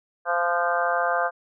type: harmonic tone with a mistuned harmonic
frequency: 173 Hz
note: F3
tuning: 16 cents flat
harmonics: 3 / 4 / 5 / 6 / 7 / 8 / 9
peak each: -28 / -25 / -31 / -31 / -28 / -32 / -28 dBFS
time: 0.25-1.31 s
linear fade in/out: 50 ms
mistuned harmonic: 8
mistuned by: +35 cents
effects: none